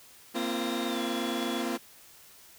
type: chord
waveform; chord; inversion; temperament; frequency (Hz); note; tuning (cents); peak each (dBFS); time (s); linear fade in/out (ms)
sawtooth; Bb suspended second; none; equal with one note detuned; 233.1 / 261.6 / 341.6; Bb3 / C4 / F4; 0 / 0 / -38; -30; 0.34-1.78; 20
type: tone with pitch glide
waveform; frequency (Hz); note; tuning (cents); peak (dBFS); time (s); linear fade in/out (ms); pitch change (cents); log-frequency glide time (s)
sine; 3700 to 3393; A#7 to G#7; -14 to +36; -39; 0.36-1.61; 0; -150; 0.88-1.01
effects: white hiss -54 dBFS RMS until 2.58 s